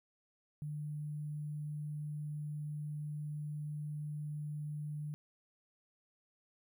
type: tone with sample-and-hold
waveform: sine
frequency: 149.5 Hz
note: D3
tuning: 31 cents sharp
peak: -38 dBFS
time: 0.62-5.14 s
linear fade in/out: 0 ms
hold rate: 11025 Hz
effects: none